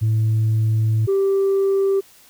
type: tone pair in turn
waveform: sine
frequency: 110 / 391.1 Hz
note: A2 / G4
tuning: 0 / -4 cents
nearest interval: octave + minor seventh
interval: 2196 cents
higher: second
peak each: -13 dBFS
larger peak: neither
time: 0.01-1.07 / 1.07-2.01 s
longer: first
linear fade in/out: 20 ms
effects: tanh soft clip ceiling -13 dBFS + white hiss -50 dBFS RMS until 2.29 s